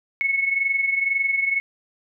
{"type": "tone pair together", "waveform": "sine", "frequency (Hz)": [2195, 2217], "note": ["C#7", "C#7"], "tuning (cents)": [-18, 0], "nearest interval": "unison", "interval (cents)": 18, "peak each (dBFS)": [-20, -26], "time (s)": [0.21, 1.6], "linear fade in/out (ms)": 0, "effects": []}